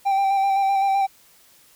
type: tone with vibrato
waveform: triangle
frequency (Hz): 784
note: G5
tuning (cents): 0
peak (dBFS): -15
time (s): 0.05-1.07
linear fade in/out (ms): 20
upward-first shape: square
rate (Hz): 7.8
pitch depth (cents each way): 19
effects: white hiss -54 dBFS RMS until 1.75 s